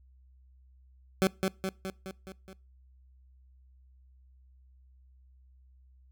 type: tone with echo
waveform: 20% pulse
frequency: 190 Hz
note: F#3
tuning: 46 cents sharp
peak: -17 dBFS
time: 1.22-1.27 s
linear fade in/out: 0 ms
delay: 210 ms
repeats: 6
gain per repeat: -4 dB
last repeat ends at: 2.53 s
effects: noise-tail reverb RT60 0.3 s tail -23 dB re dry + added 64 Hz sine -56 dBFS peak until 6.11 s